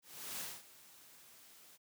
white noise with ADSR envelope, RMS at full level -42 dBFS, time 0.02-1.78 s, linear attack 380 ms, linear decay 220 ms, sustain -18 dB, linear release 31 ms, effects high-pass 100 Hz 12 dB/octave

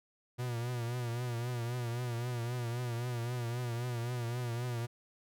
45% pulse tone with vibrato, 120.5 Hz, B2, 42 cents flat, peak -34 dBFS, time 0.38-4.87 s, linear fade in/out 20 ms, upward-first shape triangle, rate 3.8 Hz, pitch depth 77 cents each way, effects none

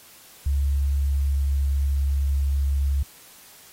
sine tone with pitch glide, 70 to 69.48 Hz, C#2 to C#2, +18 to +5 cents, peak -19 dBFS, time 0.46-3.03 s, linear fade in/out 5 ms, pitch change -13 cents, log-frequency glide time 0.56-1.58 s, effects white hiss -49 dBFS RMS until 3.72 s + AAC 48 kbps

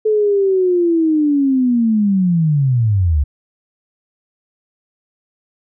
sine linear sweep, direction down, 436 to 67.2 Hz, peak -11 dBFS, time 0.05-3.24 s, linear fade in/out 10 ms, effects none

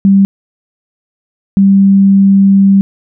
sine tone pair in turn, 196 / 196 Hz, G3 / G3, 0 / 0 cents, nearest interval unison, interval 0 cents, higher neither, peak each -3 dBFS, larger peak neither, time 0.05-0.25 / 1.57-2.81 s, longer second, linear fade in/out 0 ms, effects none

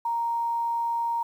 sine tone with quantisation, 932.3 Hz, A#5, in tune, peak -24 dBFS, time 0.05-1.23 s, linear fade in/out 5 ms, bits 9, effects none

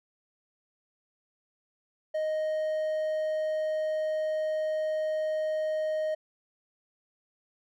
triangle tone, 622.3 Hz, D#5, in tune, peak -25 dBFS, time 2.14-6.15 s, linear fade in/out 10 ms, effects none

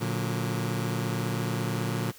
sawtooth chord, Bb augmented, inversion none, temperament just, 116.54 / 145.68 / 182.1 Hz, Bb2 / D3 / F#3, 0 / -14 / -27 cents, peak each -26 / -29 / -29 dBFS, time 0-2.12 s, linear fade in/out 20 ms, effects white hiss -51 dBFS RMS until 2.18 s

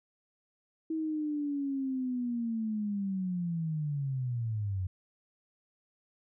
sine linear sweep, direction down, 322.3 to 90 Hz, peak -30 dBFS, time 0.9-4.87 s, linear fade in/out 5 ms, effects none

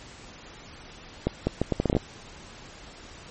accelerating click train, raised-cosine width 2 ms, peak -9 dBFS, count 10, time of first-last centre 1.27-1.967 s, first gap 200 ms, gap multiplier 0.73, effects pink hiss -46 dBFS RMS until 3.3 s + MP3 32 kbps

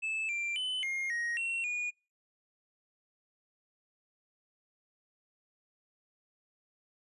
triangle tone with pitch steps, 2620 / 2365 / 3023 / 2132 / 1880 / 2724 / 2447 Hz, E7 / D7 / F#7 / C7 / A#6 / F7 / D#7, -11 / +12 / +36 / +32 / +14 / -44 / -29 cents, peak -30 dBFS, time 0.02-1.91 s, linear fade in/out 20 ms, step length 270 ms, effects noise-tail reverb RT60 0.3 s tail -26 dB re dry + resampled to 24000 Hz

